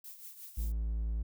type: noise with tremolo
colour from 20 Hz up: violet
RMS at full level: -46 dBFS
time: 0.04-0.72 s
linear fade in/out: 5 ms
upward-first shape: triangle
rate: 5.6 Hz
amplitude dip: 70%
type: tone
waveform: triangle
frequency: 55.3 Hz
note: A1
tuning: 9 cents sharp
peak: -29 dBFS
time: 0.57-1.23 s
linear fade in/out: 10 ms
effects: none